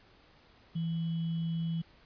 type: tone with sample-and-hold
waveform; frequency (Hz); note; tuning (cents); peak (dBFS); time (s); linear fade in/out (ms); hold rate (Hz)
sine; 165.1; E3; +3; -30; 0.75-1.82; 10; 3150
effects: pink hiss -61 dBFS RMS until 2.05 s + resampled to 11025 Hz